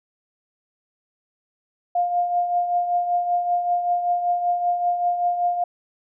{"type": "tone with tremolo", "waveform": "sine", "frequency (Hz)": 705, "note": "F5", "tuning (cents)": 16, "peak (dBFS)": -16, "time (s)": [1.95, 5.64], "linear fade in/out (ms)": 5, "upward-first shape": "triangle", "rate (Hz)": 5.2, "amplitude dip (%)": 60, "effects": []}